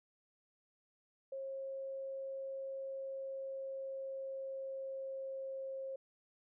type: tone with pitch glide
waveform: sine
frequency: 539 to 535.3 Hz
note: C#5 to C5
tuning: -49 to +39 cents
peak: -40 dBFS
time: 1.32-5.96 s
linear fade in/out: 5 ms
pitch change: -12 cents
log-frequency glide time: 2.79-5.75 s
effects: none